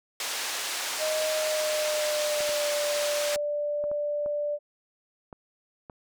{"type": "band-pass noise", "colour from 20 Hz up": "white", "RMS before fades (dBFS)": -32, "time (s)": [0.2, 3.36], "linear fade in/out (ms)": 2, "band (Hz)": [530, 6900], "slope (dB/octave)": 12}
{"type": "tone with pitch glide", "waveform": "sine", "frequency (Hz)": [622.3, 588.1], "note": ["D#5", "D5"], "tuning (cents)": [0, 2], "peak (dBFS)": -26, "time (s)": [0.98, 4.59], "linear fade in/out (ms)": 50, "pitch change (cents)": -98, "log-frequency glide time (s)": [1.31, 2.71]}
{"type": "clicks", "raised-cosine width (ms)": 1, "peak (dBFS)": -28, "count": 8, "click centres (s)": [2.406, 2.492, 3.361, 3.84, 3.915, 4.261, 5.328, 5.898]}
{"effects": []}